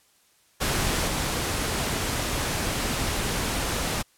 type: noise with level steps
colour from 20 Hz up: pink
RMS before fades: -25 / -27 dBFS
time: 0.6-4.03 s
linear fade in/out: 20 ms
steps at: 1.07 s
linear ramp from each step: 10 ms
effects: white hiss -62 dBFS RMS until 4.17 s + low-pass 12000 Hz 12 dB/octave